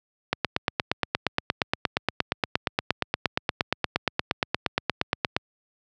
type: click train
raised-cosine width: 0.3 ms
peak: -5 dBFS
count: 44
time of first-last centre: 0.33-5.365 s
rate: 8.54 Hz
effects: high-pass 80 Hz 12 dB/octave